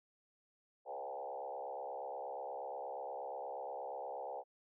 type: tone with frequency modulation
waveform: sine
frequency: 653 Hz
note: E5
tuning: 17 cents flat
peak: -40 dBFS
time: 0.85-4.44 s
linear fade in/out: 50 ms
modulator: 68.4 Hz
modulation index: 3
effects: high-pass 400 Hz 12 dB/octave